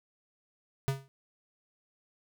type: tone with exponential decay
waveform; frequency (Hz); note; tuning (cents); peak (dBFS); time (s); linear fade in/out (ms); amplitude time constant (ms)
square; 135.8; C#3; -35; -24; 0.88-1.08; 0; 43
effects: none